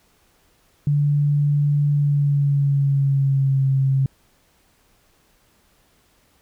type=tone with pitch glide; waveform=sine; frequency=145.3 to 134.79 Hz; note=D3 to C#3; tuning=-18 to -48 cents; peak=-15 dBFS; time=0.87-4.06 s; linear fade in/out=2 ms; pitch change=-130 cents; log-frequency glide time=1.91-3.66 s; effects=pink hiss -60 dBFS RMS until 6.41 s